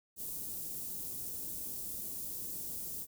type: band-stop noise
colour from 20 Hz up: white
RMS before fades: -41 dBFS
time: 0.16-3.07 s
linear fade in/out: 50 ms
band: 340 to 9500 Hz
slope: 12 dB/octave
effects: none